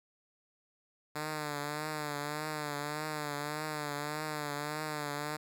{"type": "tone with vibrato", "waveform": "5% pulse", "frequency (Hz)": 149.6, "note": "D3", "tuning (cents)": 32, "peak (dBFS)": -24, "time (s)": [1.15, 5.37], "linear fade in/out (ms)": 10, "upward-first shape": "triangle", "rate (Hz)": 1.7, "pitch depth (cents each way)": 66, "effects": []}